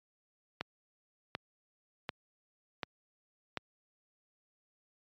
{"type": "click train", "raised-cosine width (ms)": 0.3, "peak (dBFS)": -18, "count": 5, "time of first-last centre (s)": [0.61, 3.573], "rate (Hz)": 1.35, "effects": ["high-pass 100 Hz 12 dB/octave", "MP3 96 kbps"]}